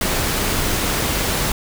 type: noise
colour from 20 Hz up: pink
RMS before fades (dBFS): -20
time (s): 0.01-1.52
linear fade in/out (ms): 2
effects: none